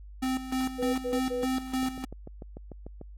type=tone with tremolo; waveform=square; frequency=259.8 Hz; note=C4; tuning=12 cents flat; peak=-27 dBFS; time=0.22-2.05 s; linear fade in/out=10 ms; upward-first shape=square; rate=3.3 Hz; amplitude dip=70%
type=tone bursts; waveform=sine; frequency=492.8 Hz; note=B4; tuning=4 cents flat; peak=-28 dBFS; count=3; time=0.78-1.458 s; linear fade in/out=20 ms; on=160 ms; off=99 ms
type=click train; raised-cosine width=2 ms; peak=-28 dBFS; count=9; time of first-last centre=1.83-3.013 s; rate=6.76 Hz
effects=added 50 Hz sine -43 dBFS peak until 3.17 s + AAC 48 kbps